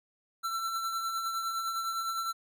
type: tone with tremolo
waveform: square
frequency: 1344 Hz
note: E6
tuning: 33 cents sharp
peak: -30 dBFS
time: 0.43-2.33 s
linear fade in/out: 20 ms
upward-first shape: triangle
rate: 9.8 Hz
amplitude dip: 45%
effects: none